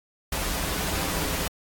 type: noise with comb filter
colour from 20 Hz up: pink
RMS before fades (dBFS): -28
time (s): 0.32-1.48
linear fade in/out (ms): 5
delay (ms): 8.5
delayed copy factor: -0.65
effects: AAC 64 kbps